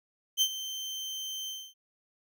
30% pulse tone with ADSR envelope, 3111 Hz, G7, 14 cents flat, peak -18 dBFS, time 0.37-1.74 s, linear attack 44 ms, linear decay 66 ms, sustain -14 dB, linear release 260 ms, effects none

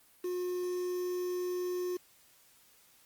triangle tone with quantisation, 360 Hz, F#4, 47 cents flat, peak -30 dBFS, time 0.24-1.97 s, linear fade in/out 5 ms, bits 8, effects white hiss -63 dBFS RMS until 3.05 s + Opus 32 kbps

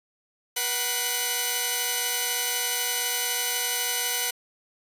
5% pulse tone cluster, 483.6 / 750 / 2051 / 2988 Hz, B4 / F#5 / C7 / F#7, -36 / +23 / -35 / +16 cents, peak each -20 dBFS, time 0.56-4.31 s, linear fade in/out 10 ms, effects resampled to 32000 Hz

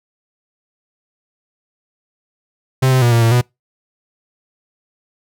45% pulse tone with pitch steps, 131.1 / 129.6 / 120 / 116.7 / 114.6 / 122.9 Hz, C3 / C3 / B2 / A#2 / A#2 / B2, +4 / -16 / -49 / +2 / -29 / -8 cents, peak -10 dBFS, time 2.82-3.414 s, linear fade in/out 10 ms, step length 99 ms, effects noise-tail reverb RT60 0.2 s tail -26 dB re dry

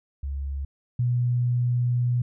sine tone pair in turn, 69.3 / 122.31 Hz, C#2 / B2, 0 / -16 cents, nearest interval minor seventh, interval 984 cents, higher second, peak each -27 / -20 dBFS, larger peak second, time 0.23-0.65 / 0.99-2.22 s, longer second, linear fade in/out 5 ms, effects none

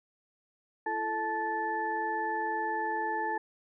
sine tone cluster, 337.9 / 438.1 / 870 / 1752 Hz, E4 / A4 / A5 / A6, +43 / -7 / -20 / -8 cents, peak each -39 / -38 / -31 / -36 dBFS, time 0.86-3.38 s, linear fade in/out 5 ms, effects none

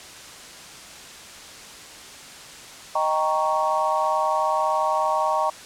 sine chord, Eb dominant seventh, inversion none, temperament equal, 622.3 / 784 / 932.3 / 1108.7 Hz, Eb5 / G5 / Bb5 / Db6, 0 / 0 / 0 / 0 cents, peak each -25 / -26 / -24 / -25 dBFS, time 2.95-5.5 s, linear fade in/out 5 ms, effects white hiss -41 dBFS RMS until 5.65 s + low-pass 8000 Hz 12 dB/octave

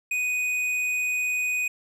sine tone with tanh clipping, 2489 Hz, D#7, in tune, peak -25 dBFS, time 0.11-1.68 s, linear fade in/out 5 ms, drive 10 dB, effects none

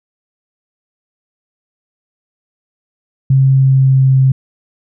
sine tone with pitch glide, 134.1 to 132.56 Hz, C3 to C3, +43 to +23 cents, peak -6 dBFS, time 3.3-4.32 s, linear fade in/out 5 ms, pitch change -20 cents, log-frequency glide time 3.51-4.17 s, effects none

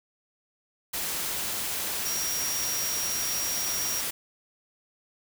sine tone in noise, 5660 Hz, F8, 22 cents sharp, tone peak -30 dBFS, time 2.05-4.01 s, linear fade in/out 10 ms, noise white, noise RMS -31 dBFS, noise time 0.93-4.11 s, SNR -2 dB, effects none

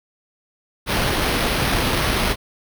pink noise with sample-and-hold, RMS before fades -20 dBFS, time 0.86-2.36 s, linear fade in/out 50 ms, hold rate 7350 Hz, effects none

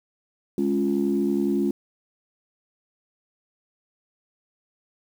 sine chord, Db major, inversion second, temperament equal, 207.7 / 277.2 / 349.2 Hz, Ab3 / Db4 / F4, 0 / 0 / 0 cents, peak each -24 dBFS, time 0.58-1.71 s, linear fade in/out 2 ms, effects tanh soft clip ceiling -12 dBFS + 8-bit

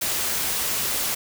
white noise, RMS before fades -25 dBFS, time 0.01-1.15 s, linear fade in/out 10 ms, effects none

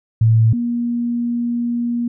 sine tone pair in turn, 112.3 / 238 Hz, A2 / A#3, +36 / +36 cents, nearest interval octave + minor second, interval 1300 cents, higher second, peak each -9 / -17 dBFS, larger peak first, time 0.21-0.53 / 0.53-2.08 s, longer second, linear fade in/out 5 ms, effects none

